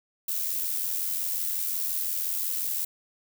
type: noise with amplitude modulation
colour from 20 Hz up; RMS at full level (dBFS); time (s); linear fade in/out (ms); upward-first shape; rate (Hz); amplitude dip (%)
violet; -27; 0.28-2.85; 5; sine; 85.6; 50
effects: none